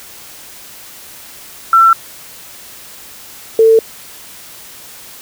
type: tone pair in turn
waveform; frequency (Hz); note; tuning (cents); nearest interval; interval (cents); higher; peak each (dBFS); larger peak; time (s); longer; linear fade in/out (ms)
sine; 1344 / 447.7; E6 / A4; +33 / +30; octave + perfect fifth; 1903; first; -4; neither; 1.73-1.93 / 3.59-3.79; neither; 2
effects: white hiss -35 dBFS RMS until 5.21 s